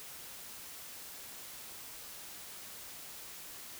silence, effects white hiss -48 dBFS RMS until 3.79 s

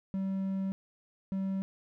triangle tone bursts at uneven times, 192.5 Hz, G3, 31 cents flat, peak -28 dBFS, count 2, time 0.14-0.72 / 1.32-1.62 s, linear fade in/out 0 ms, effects none

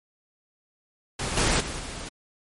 pink noise with level steps, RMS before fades -29 / -22 / -33 / -36 dBFS, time 1.19-2.09 s, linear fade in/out 5 ms, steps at 1.37 / 1.6 / 1.79 s, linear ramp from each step 5 ms, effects MP3 48 kbps

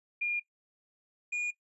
sine / triangle tone pair in turn, 2416 / 2438 Hz, D7 / D#7, +48 / -36 cents, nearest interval unison, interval 16 cents, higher second, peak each -28 dBFS, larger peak neither, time 0.21-0.4 / 1.32-1.51 s, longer neither, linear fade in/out 10 ms, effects noise-tail reverb RT60 0.1 s tail -18 dB re dry + resampled to 24000 Hz

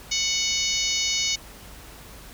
harmonic tone, 740 Hz, F#5, in tune, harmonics 3 / 4 / 5 / 6 / 7 / 8 / 9, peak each -30 / -30 / -30 / -30 / -30 / -30 / -30 dBFS, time 0.11-1.36 s, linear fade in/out 10 ms, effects added 50 Hz sine -47 dBFS peak until 2.33 s + pink hiss -45 dBFS RMS until 2.33 s

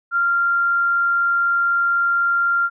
sine tone, 1388 Hz, F6, 11 cents flat, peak -15 dBFS, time 0.11-2.7 s, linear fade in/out 50 ms, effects none

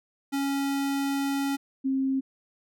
square / sine tone pair in turn, 277.2 / 267.1 Hz, C#4 / C4, 0 / +36 cents, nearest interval minor second, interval 64 cents, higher first, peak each -26 / -23 dBFS, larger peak second, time 0.32-1.57 / 1.84-2.21 s, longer first, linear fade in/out 20 ms, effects none

